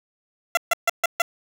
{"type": "tone bursts", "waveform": "15% pulse", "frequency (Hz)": 680, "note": "F5", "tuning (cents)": -46, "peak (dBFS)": -10, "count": 5, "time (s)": [0.55, 1.22], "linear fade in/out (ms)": 2, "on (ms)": 22, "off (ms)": 140, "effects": []}